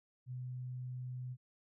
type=tone; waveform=sine; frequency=126.1 Hz; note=B2; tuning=36 cents sharp; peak=-40 dBFS; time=0.26-1.37 s; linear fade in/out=50 ms; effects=none